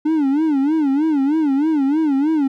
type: tone with vibrato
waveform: triangle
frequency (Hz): 293.7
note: D4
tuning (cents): 0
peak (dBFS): -12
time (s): 0.05-2.48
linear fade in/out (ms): 10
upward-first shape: sine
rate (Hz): 3.2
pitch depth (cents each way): 160
effects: none